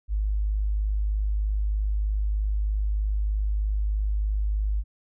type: tone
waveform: sine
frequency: 51.6 Hz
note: G#1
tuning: 10 cents flat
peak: -22 dBFS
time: 0.08-4.84 s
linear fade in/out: 50 ms
effects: none